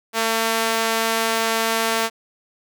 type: tone with high-pass filter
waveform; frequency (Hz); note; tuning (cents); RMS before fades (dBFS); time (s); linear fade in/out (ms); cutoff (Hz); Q
sawtooth; 225.4; A3; +42; -21; 0.13-2.1; 50; 590; 0.57
effects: none